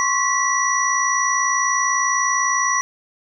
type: tone cluster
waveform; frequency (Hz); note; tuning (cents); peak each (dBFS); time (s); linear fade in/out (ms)
sine; 1054 / 1114 / 1956 / 5830; C6 / C#6 / B6 / F#8; +12 / +8 / -17 / -26; -22; 0-2.81; 0
effects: none